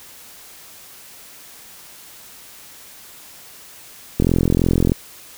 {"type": "click train", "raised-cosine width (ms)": 3, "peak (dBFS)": -3, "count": 32, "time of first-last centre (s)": [4.2, 4.919], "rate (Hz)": 43.1, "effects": ["white hiss -42 dBFS RMS until 5.37 s"]}